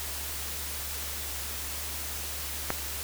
click, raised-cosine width 0.5 ms, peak -11 dBFS, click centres 2.704 s, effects added 72 Hz sine -41 dBFS peak until 3.03 s + white hiss -36 dBFS RMS until 3.03 s

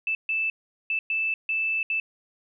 sine tone bursts at uneven times, 2637 Hz, E7, in tune, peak -23 dBFS, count 6, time 0.07-0.15 / 0.29-0.5 / 0.9-0.99 / 1.1-1.34 / 1.49-1.83 / 1.9-2 s, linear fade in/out 2 ms, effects none

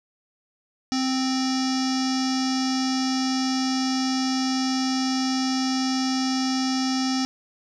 square tone with low-pass filter, 261.6 Hz, C4, in tune, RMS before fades -24 dBFS, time 0.92-7.25 s, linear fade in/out 0 ms, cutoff 5500 Hz, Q 6.6, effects none

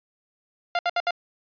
sawtooth tone bursts, 698.5 Hz, F5, in tune, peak -17 dBFS, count 4, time 0.75-1.108 s, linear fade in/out 2 ms, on 40 ms, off 66 ms, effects resampled to 11025 Hz

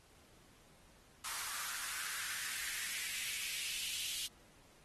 white noise with high-pass filter sweep, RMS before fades -41 dBFS, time 1.24-4.27 s, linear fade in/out 5 ms, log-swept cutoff 1100 to 3200 Hz, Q 2.8, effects pink hiss -65 dBFS RMS until 4.84 s + AAC 32 kbps

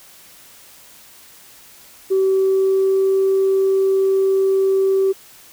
sine tone with pitch glide, 383 to 385.9 Hz, G4 to G4, -40 to -27 cents, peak -12 dBFS, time 2.1-5.13 s, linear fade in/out 20 ms, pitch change +13 cents, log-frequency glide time 2.26-3.18 s, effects tanh soft clip ceiling -9 dBFS + white hiss -45 dBFS RMS until 5.52 s

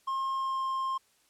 triangle tone with pitch glide, 1069 to 1060.4 Hz, C6 to C6, +37 to +23 cents, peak -27 dBFS, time 0.07-0.98 s, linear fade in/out 10 ms, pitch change -14 cents, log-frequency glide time 0.34-0.64 s, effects white hiss -67 dBFS RMS until 1.29 s + low-pass 11000 Hz 12 dB/octave

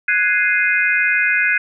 sine chord, Ab dominant seventh, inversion third, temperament equal, 1480 / 1661.2 / 2093 / 2489 Hz, Gb6 / Ab6 / C7 / Eb7, 0 / 0 / 0 / 0 cents, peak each -19 dBFS, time 0.08-1.58 s, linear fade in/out 5 ms, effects none

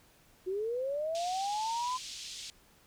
sine linear sweep, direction up, 360.1 to 1029 Hz, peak -31 dBFS, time 0.46-1.98 s, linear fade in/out 20 ms
pink band-pass noise, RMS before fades -44 dBFS, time 1.15-2.5 s, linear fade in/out 0 ms, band 3100 to 7100 Hz, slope 24 dB/octave
effects pink hiss -63 dBFS RMS until 2.86 s

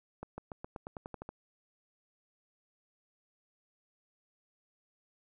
accelerating click train, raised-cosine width 1 ms, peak -27 dBFS, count 11, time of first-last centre 0.23-1.291 s, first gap 150 ms, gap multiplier 0.92, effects none

